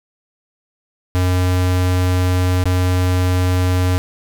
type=tone with dropouts; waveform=square; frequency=91 Hz; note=F#2; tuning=28 cents flat; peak=-14 dBFS; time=1.15-3.98 s; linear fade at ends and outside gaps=0 ms; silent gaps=2.639-2.656 s; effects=none